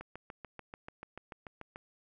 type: click train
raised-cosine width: 0.5 ms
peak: -29 dBFS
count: 13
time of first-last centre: 0.01-1.759 s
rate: 6.86 Hz
effects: none